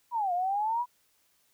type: exponential two-way sweep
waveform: sine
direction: down then up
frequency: 994 to 695 to 994 Hz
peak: -26 dBFS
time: 0.11-0.86 s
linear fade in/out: 50 ms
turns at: 0.33 s
effects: white hiss -69 dBFS RMS until 1.53 s